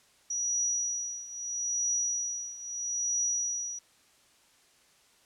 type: tone with tremolo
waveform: sine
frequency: 5820 Hz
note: F#8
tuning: 29 cents flat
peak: -25 dBFS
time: 0.3-3.79 s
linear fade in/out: 5 ms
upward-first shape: triangle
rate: 0.77 Hz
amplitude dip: 85%
effects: white hiss -63 dBFS RMS until 5.25 s + low-pass 9000 Hz 12 dB/octave